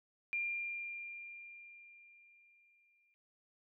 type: tone with exponential decay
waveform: sine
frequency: 2393 Hz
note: D7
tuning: 32 cents sharp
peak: -33 dBFS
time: 0.33-3.14 s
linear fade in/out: 0 ms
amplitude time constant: 610 ms
effects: none